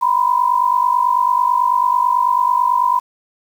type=tone pair together; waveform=sine; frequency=967 / 1016.1 Hz; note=B5 / B5; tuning=-37 / +49 cents; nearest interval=minor second; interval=86 cents; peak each=-15 dBFS; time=0.01-3 s; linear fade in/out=20 ms; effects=7-bit